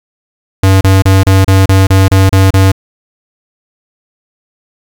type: tone bursts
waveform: square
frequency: 95.9 Hz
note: G2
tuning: 37 cents flat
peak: -4 dBFS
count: 10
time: 0.63-2.718 s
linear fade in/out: 5 ms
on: 180 ms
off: 32 ms
effects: 7-bit